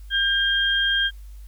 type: tone pair together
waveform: sine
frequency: 1599 / 3212 Hz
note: G6 / G7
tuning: +34 / +41 cents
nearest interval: octave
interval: 1207 cents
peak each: -21 / -21 dBFS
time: 0.1-1.11 s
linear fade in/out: 50 ms
effects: added 50 Hz sine -37 dBFS peak until 1.47 s + white hiss -59 dBFS RMS until 1.47 s